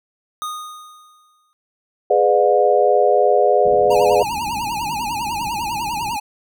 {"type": "tone with exponential decay", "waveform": "square", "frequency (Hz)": 1235, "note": "D#6", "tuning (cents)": -13, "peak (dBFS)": -23, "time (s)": [0.42, 1.53], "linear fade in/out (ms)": 0, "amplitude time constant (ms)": 240}
{"type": "chord", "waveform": "sine", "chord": "G# diminished seventh", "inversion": "none", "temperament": "just", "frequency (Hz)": [415.3, 498.4, 598, 717.6], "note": ["G#4", "B4", "D5", "F5"], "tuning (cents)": [0, 16, 31, 47], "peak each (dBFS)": -17, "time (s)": [2.1, 4.23], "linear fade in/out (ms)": 5}
{"type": "low-pass noise", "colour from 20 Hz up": "white", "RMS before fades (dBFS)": -35, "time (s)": [3.65, 6.17], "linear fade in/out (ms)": 5, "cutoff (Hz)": 330, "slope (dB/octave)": 48}
{"type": "tone with vibrato", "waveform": "square", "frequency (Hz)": 883, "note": "A5", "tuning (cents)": 6, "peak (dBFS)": -22, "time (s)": [3.9, 6.2], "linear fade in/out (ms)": 10, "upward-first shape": "triangle", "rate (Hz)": 10, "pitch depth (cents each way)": 170}
{"effects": []}